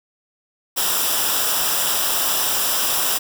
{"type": "noise with comb filter", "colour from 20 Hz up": "white", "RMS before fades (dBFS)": -20, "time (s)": [0.76, 3.19], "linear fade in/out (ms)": 20, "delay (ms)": 0.46, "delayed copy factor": -0.65, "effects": []}